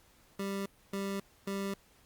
25% pulse tone bursts, 197.1 Hz, G3, 10 cents sharp, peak -30 dBFS, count 3, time 0.39-1.74 s, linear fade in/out 5 ms, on 270 ms, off 270 ms, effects pink hiss -64 dBFS RMS until 2.05 s + Opus 48 kbps

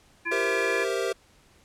harmonic tone, 340.3 Hz, F4, 45 cents flat, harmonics 1 / 3 / 5 / 7, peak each -37 / -36 / -29 / -31 dBFS, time 0.25-0.85 s, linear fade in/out 20 ms
square chord, C dominant seventh, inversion second, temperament equal, 392 / 466.2 / 523.3 / 659.3 Hz, G4 / Bb4 / C5 / E5, 0 / 0 / 0 / 0 cents, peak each -30 / -31 / -33 / -35 dBFS, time 0.31-1.13 s, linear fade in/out 10 ms
effects pink hiss -59 dBFS RMS until 1.64 s + low-pass 10000 Hz 12 dB/octave

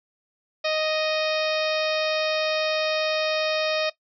harmonic tone with a mistuned harmonic, 622.3 Hz, D#5, in tune, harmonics 1 / 2 / 3 / 4 / 5 / 6 / 7 / 8 / 9, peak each -24 / -33 / -35 / -30 / -37 / -32 / -36 / -35 / -38 dBFS, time 0.64-3.9 s, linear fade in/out 10 ms, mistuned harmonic 9, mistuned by -20 cents, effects noise-tail reverb RT60 0.1 s tail -17 dB re dry

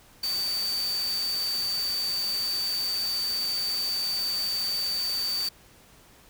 sine tone in noise, 4592 Hz, D8, 40 cents flat, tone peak -26 dBFS, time 0.23-5.49 s, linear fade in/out 5 ms, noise white, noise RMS -37 dBFS, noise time 0.23-5.49 s, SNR +8 dB, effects pink hiss -55 dBFS RMS until 6.29 s

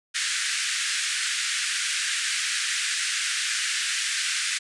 pink band-pass noise, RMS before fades -27 dBFS, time 0.14-4.59 s, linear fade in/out 20 ms, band 1500 to 9700 Hz, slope 48 dB/octave, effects resampled to 24000 Hz

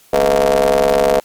30% pulse ring-modulated tone, 69.3 Hz, C#2, in tune, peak -5 dBFS, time 0.13-1.2 s, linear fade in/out 5 ms, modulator 564 Hz, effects white hiss -49 dBFS RMS until 1.24 s + MP3 96 kbps

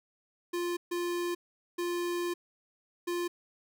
square tone bursts at uneven times, 349.2 Hz, F4, in tune, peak -31 dBFS, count 4, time 0.53-0.77 / 0.91-1.35 / 1.78-2.34 / 3.07-3.28 s, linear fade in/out 10 ms, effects none

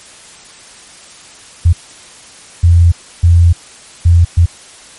sine tone bursts at uneven times, 85.6 Hz, F2, 34 cents flat, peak -3 dBFS, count 5, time 1.65-1.73 / 2.63-2.92 / 3.23-3.53 / 4.05-4.25 / 4.37-4.46 s, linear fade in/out 10 ms, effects white hiss -37 dBFS RMS until 4.98 s + MP3 48 kbps

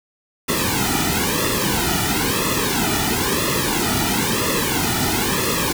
pink noise with flanger, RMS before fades -20 dBFS, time 0.48-5.73 s, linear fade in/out 10 ms, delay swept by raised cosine 1.3 to 1.88 ms, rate 1 Hz, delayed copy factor -0.95, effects none

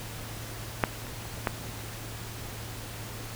clicks, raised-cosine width 0.5 ms, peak -6 / -26 / -26 / -9 dBFS, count 4, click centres 0.838 / 1.068 / 1.254 / 1.472 s, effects added 111 Hz sine -41 dBFS peak until 3.35 s + pink hiss -41 dBFS RMS until 3.35 s

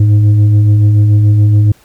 sine tone with frequency modulation, 105.5 Hz, G#2, 28 cents sharp, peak -3 dBFS, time 0-1.72 s, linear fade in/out 5 ms, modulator 204 Hz, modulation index 0.28, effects tanh soft clip ceiling -1 dBFS + pink hiss -47 dBFS RMS until 1.84 s

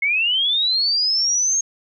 sine linear sweep, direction up, 2149 to 6530 Hz, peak -16 dBFS, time 0.02-1.61 s, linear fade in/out 5 ms, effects none

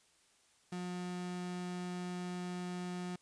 35% pulse tone, 179.2 Hz, F3, 45 cents sharp, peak -37 dBFS, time 0.72-3.16 s, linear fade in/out 5 ms, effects white hiss -69 dBFS RMS until 3.21 s + resampled to 22050 Hz

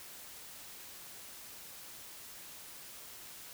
silence, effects white hiss -50 dBFS RMS until 3.53 s

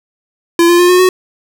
square tone with pitch steps, 340.1 / 347.2 / 354.5 / 362 / 369.6 Hz, F4 / F4 / F4 / F#4 / F#4, -46 / -10 / +26 / -38 / -2 cents, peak -6 dBFS, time 0.59-1.09 s, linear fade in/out 2 ms, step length 100 ms, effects none

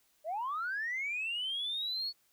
sine linear sweep, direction up, 587.3 to 4435 Hz, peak -32 dBFS, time 0.24-2.13 s, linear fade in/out 50 ms, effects tanh soft clip ceiling -29 dBFS + white hiss -71 dBFS RMS until 2.32 s

